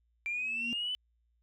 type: linear sweep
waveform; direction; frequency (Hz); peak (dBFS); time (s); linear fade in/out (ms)
sine; up; 2349 to 3024; -31; 0.26-0.95; 0
type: tone with exponential growth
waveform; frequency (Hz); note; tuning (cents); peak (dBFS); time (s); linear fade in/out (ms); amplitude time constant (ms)
sine; 237.2; A#3; +30; -33; 0.31-0.73; 0; 91
effects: tanh soft clip ceiling -27 dBFS + added 58 Hz sine -70 dBFS peak until 1.42 s